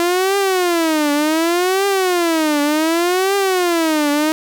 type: tone with vibrato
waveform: sawtooth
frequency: 339.8 Hz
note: F4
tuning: 47 cents flat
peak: -10 dBFS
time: 0-4.32 s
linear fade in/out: 0 ms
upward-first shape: triangle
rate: 0.67 Hz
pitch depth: 290 cents each way
effects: none